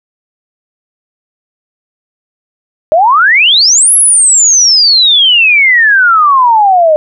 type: exponential two-way sweep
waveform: sine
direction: up then down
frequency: 599 to 11290 to 599 Hz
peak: -3 dBFS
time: 2.92-6.96 s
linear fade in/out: 0 ms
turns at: 3.94 s
effects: none